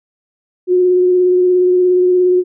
sine tone with vibrato, 362.7 Hz, F#4, 34 cents flat, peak -8 dBFS, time 0.67-2.44 s, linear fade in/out 50 ms, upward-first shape sine, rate 17 Hz, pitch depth 17 cents each way, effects none

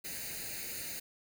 white noise with comb filter, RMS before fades -41 dBFS, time 0.04-1 s, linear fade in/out 10 ms, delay 0.45 ms, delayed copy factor +0.8, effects none

